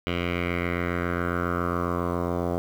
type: tone with low-pass filter sweep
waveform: 10% pulse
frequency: 87.31 Hz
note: F2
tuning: in tune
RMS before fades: -27 dBFS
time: 0.07-2.58 s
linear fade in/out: 0 ms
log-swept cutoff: 2800 to 800 Hz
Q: 3.6
effects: 8-bit